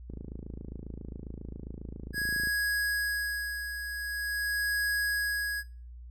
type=click train; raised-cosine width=3 ms; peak=-28 dBFS; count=66; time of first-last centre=0.1-2.472 s; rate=27.4 Hz
type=tone with tremolo; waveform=square; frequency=1661.2 Hz; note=G#6; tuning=in tune; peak=-27 dBFS; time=2.13-5.64 s; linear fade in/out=50 ms; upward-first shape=sine; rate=0.45 Hz; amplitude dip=60%
effects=noise-tail reverb RT60 0.4 s tail -22 dB re dry + added 60 Hz sine -43 dBFS peak until 6.1 s